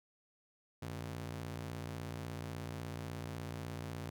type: ring-modulated tone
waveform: sawtooth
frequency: 120 Hz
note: B2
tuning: 49 cents flat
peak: -34 dBFS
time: 0.82-4.1 s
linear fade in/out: 5 ms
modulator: 28.2 Hz
effects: none